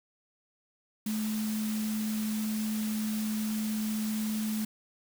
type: tone in noise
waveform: sine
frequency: 216 Hz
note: A3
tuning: 32 cents flat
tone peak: -29 dBFS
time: 1.06-4.65 s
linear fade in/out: 5 ms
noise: white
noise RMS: -41 dBFS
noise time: 1.06-4.65 s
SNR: +9 dB
effects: none